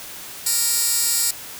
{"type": "tone with high-pass filter", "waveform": "15% pulse", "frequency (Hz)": 466.2, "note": "A#4", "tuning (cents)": 0, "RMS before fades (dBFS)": -20, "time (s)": [0.46, 1.31], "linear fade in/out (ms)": 5, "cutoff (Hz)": 7200, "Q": 1, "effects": ["white hiss -36 dBFS RMS until 1.59 s"]}